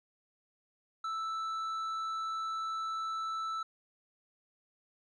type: tone with tanh clipping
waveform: sine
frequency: 1318.5 Hz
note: E6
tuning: in tune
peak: -35 dBFS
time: 1.04-3.63 s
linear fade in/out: 5 ms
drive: 7 dB
effects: none